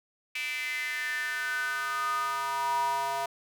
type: tone with high-pass filter sweep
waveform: square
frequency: 137.1 Hz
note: C#3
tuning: 19 cents flat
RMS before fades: -31 dBFS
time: 0.35-3.26 s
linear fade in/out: 5 ms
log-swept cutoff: 2400 to 800 Hz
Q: 7.4
effects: none